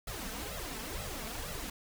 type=noise with flanger; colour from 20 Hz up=pink; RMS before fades=-40 dBFS; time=0.07-1.7 s; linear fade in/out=5 ms; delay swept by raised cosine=1.5 to 4.6 ms; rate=2.1 Hz; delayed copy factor=+0.9; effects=none